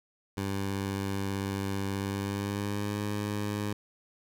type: tone with pitch glide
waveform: 15% pulse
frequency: 98.3 to 103.37 Hz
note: G2 to G#2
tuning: +5 to -8 cents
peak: -24 dBFS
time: 0.37-3.73 s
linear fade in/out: 5 ms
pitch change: +87 cents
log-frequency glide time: 1.94-3.01 s
effects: none